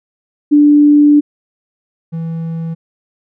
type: tone pair in turn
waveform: sine / triangle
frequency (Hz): 293.7 / 164.22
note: D4 / E3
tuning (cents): 0 / -6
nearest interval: minor seventh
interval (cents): 1006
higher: first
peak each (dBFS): -4 / -16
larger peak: first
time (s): 0.51-1.21 / 2.12-2.75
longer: first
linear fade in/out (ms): 20
effects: none